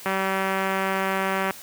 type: click train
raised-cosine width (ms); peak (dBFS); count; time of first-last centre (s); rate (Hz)
0.5; -10; 279; 0.06-1.508; 192
effects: white hiss -42 dBFS RMS until 1.62 s + high-pass 100 Hz 12 dB/octave